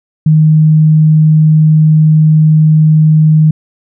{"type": "tone", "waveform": "sine", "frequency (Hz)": 155.56, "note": "D#3", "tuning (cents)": 0, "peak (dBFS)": -3, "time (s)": [0.26, 3.51], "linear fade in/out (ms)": 5, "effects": []}